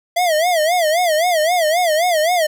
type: tone with vibrato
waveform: square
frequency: 665 Hz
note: E5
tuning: 15 cents sharp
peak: -14 dBFS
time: 0.16-2.47 s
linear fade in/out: 10 ms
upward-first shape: sine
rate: 3.8 Hz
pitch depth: 160 cents each way
effects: none